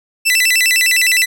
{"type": "tone with vibrato", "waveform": "sawtooth", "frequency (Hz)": 2302, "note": "D7", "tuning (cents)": -35, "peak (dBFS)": -7, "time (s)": [0.25, 1.26], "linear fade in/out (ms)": 20, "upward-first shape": "square", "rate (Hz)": 9.8, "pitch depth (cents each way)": 250, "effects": []}